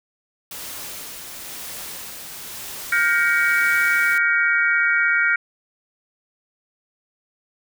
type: noise with tremolo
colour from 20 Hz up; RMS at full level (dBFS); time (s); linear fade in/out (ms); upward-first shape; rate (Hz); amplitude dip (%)
white; -33; 0.51-4.18; 2; sine; 1; 30
type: chord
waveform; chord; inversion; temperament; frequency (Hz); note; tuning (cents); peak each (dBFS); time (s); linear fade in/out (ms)
sine; G half-diminished seventh; third; just; 1411.2 / 1568 / 1881.6 / 2258; F6 / G6 / Bb6 / Db7; +18 / 0 / +16 / +31; -19 / -23 / -22 / -22; 2.92-5.36; 5
effects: none